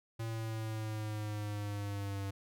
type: linear sweep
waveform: square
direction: down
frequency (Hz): 113.8 to 98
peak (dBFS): -37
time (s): 0.19-2.31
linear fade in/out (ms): 10
effects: none